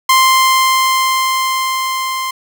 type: tone with level ramp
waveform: sawtooth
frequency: 1047 Hz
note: C6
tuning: 1 cent sharp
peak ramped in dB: -3 to -14 dBFS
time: 0.09-2.31 s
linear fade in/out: 5 ms
effects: 7-bit